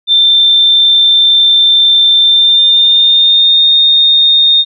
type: tone with pitch glide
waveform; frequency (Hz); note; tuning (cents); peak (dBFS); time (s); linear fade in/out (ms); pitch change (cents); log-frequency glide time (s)
sine; 3569 to 3676; A7 to A#7; +24 to -25; -4; 0.07-4.65; 50; +51; 2.21-3.69
effects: none